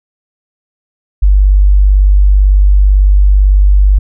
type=tone; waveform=sine; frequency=49 Hz; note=G1; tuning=in tune; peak=-3 dBFS; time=1.22-3.99 s; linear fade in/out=10 ms; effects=none